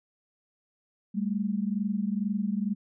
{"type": "tone pair together", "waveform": "sine", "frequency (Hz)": [197.82, 220], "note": ["G3", "A3"], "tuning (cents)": [16, 0], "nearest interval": "major second", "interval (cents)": 184, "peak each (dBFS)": [-28, -30], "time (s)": [1.14, 2.75], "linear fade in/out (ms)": 20, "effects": []}